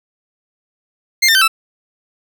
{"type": "tone with pitch steps", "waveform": "20% pulse", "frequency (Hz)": [2107, 1802.7, 1542.4, 1319.7], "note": ["C7", "A6", "G6", "E6"], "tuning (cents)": [12, 42, -28, 2], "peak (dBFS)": -4, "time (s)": [1.22, 1.48], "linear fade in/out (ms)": 10, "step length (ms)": 65, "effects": []}